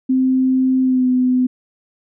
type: tone with pitch glide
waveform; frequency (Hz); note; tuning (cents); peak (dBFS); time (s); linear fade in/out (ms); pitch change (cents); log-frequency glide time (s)
sine; 259.8 to 253.1; C4 to B3; -12 to +43; -12; 0.09-1.47; 10; -45; 0.82-1.07
effects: none